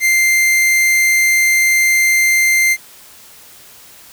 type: tone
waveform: 45% pulse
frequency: 2093 Hz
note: C7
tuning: in tune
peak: -10 dBFS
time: 0-2.77 s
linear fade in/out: 50 ms
effects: white hiss -41 dBFS RMS until 4.12 s